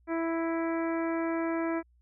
harmonic tone, 330 Hz, E4, 2 cents sharp, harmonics 1 / 2 / 3 / 4 / 5 / 6 / 7, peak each -29 / -35 / -39 / -41 / -43 / -45 / -46 dBFS, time 0.07-1.83 s, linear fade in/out 50 ms, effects added 60 Hz sine -61 dBFS peak until 2.01 s

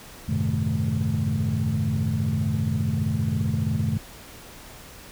sine tone cluster, 92.8 / 107.8 / 130.8 / 154.1 / 217 Hz, F#2 / A2 / C3 / D#3 / A3, +6 / -35 / 0 / -16 / -24 cents, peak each -27 dBFS, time 0.28-3.98 s, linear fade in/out 10 ms, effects tanh soft clip ceiling -15 dBFS + pink hiss -44 dBFS RMS until 5.11 s

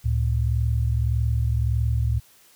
sine tone pair together, 71 / 112.7 Hz, C#2 / A2, +42 / +42 cents, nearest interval minor sixth, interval 800 cents, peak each -22 dBFS, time 0.04-2.2 s, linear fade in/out 20 ms, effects white hiss -55 dBFS RMS until 2.55 s

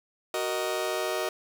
sawtooth chord, D# minor, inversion first, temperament just, 373.4 / 466.7 / 622.3 Hz, F#4 / A#4 / D#5, +16 / +2 / 0 cents, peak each -28 / -30 / -27 dBFS, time 0.34-1.29 s, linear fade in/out 2 ms, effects none

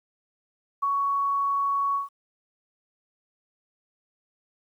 sine tone with ADSR envelope, 1117 Hz, C#6, 13 cents sharp, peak -20 dBFS, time 0.82-2.09 s, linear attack 14 ms, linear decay 13 ms, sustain -2 dB, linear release 140 ms, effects 10-bit

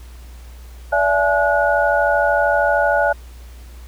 sine tone cluster, 578 / 671 / 848 / 1456 Hz, D5 / E5 / G#5 / F#6, -28 / +31 / +36 / -28 cents, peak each -18 / -19 / -20 / -19 dBFS, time 0.92-3.13 s, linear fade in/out 10 ms, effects added 60 Hz sine -35 dBFS peak until 3.87 s + pink hiss -48 dBFS RMS until 3.87 s

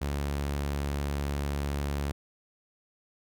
sawtooth tone, 71.2 Hz, C#2, 47 cents sharp, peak -25 dBFS, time 0.01-2.12 s, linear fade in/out 10 ms, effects none

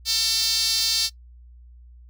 sawtooth tone with high-pass filter, 448.7 Hz, A4, 34 cents sharp, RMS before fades -22 dBFS, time 0.05-1.1 s, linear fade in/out 50 ms, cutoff 4500 Hz, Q 4.3, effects noise-tail reverb RT60 0.1 s tail -20 dB re dry + added 60 Hz sine -44 dBFS peak until 2.09 s

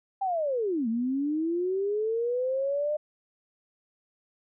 sine linear two-way sweep, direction down then up, 799 to 220 to 608 Hz, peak -25 dBFS, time 0.21-2.97 s, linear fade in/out 10 ms, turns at 0.88 s, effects none

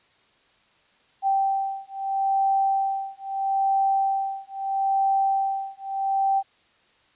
sine beating tone pair, 780 / 780.77 Hz, G5 / G5, -9 / -7 cents, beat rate 0.77 Hz, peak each -24 dBFS, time 1.22-6.43 s, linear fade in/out 50 ms, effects white hiss -61 dBFS RMS until 7.15 s + resampled to 8000 Hz

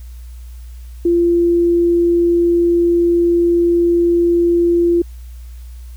sine tone, 343.7 Hz, F4, 28 cents flat, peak -10 dBFS, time 1.05-5.02 s, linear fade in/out 5 ms, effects added 60 Hz sine -30 dBFS peak until 5.96 s + white hiss -51 dBFS RMS until 5.96 s

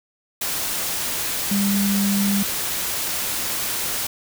sine tone in noise, 200 Hz, G3, 35 cents sharp, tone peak -18 dBFS, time 1.51-2.43 s, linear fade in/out 5 ms, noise white, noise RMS -25 dBFS, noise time 0.41-4.07 s, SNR +4 dB, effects none

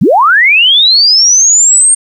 sine linear sweep, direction up, 120 to 8700 Hz, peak -3 dBFS, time 0.01-1.95 s, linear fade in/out 10 ms, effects 7-bit

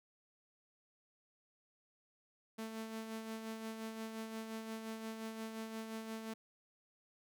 sawtooth tone with tremolo, 222.2 Hz, A3, 17 cents sharp, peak -37 dBFS, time 2.58-6.34 s, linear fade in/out 10 ms, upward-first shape sine, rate 5.7 Hz, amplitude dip 45%, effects none

